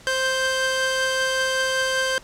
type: tone pair together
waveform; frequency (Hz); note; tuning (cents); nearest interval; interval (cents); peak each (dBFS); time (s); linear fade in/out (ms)
sawtooth; 524.4 / 1568; C5 / G6; +4 / 0; octave + perfect fifth; 1896; -20 / -19; 0.07-2.18; 0
effects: pink hiss -47 dBFS RMS until 2.23 s + low-pass 9000 Hz 12 dB/octave